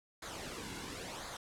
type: noise with flanger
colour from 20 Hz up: pink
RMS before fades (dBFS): -44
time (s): 0.22-1.37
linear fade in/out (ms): 5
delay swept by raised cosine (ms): 0.35 to 1.65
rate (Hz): 0.95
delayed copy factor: -0.6
effects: low-pass 9000 Hz 12 dB/octave